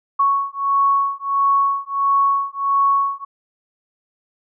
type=beating tone pair; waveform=sine; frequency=1108.7 / 1110.2 Hz; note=C#6 / C#6; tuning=0 / +2 cents; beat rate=1.5 Hz; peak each=-18 dBFS; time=0.19-3.25 s; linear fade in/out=10 ms; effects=none